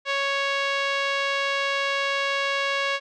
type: tone with low-pass filter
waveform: 5% pulse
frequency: 554.4 Hz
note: C#5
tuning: in tune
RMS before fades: -25 dBFS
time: 0.05-3 s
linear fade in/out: 50 ms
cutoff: 2700 Hz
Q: 0.85
effects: none